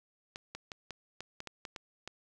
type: clicks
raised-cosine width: 0.2 ms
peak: -24 dBFS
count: 10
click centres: 0.359 / 0.55 / 0.718 / 0.907 / 1.206 / 1.404 / 1.473 / 1.652 / 1.762 / 2.076 s
effects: none